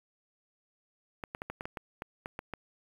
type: clicks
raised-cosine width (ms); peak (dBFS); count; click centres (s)
0.5; -22; 11; 1.238 / 1.349 / 1.419 / 1.5 / 1.609 / 1.655 / 1.772 / 2.021 / 2.259 / 2.391 / 2.537
effects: 8-bit